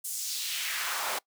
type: noise with high-pass filter sweep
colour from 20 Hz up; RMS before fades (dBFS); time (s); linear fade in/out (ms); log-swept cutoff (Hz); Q
pink; -33; 0.04-1.19; 10; 8900 to 650; 1.6
effects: noise-tail reverb RT60 0.1 s tail -23 dB re dry